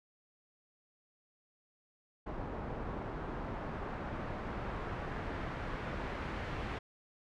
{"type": "noise with low-pass filter sweep", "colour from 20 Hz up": "pink", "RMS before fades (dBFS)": -40, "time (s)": [2.26, 6.79], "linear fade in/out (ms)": 10, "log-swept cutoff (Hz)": [1000, 2100], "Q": 0.95, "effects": []}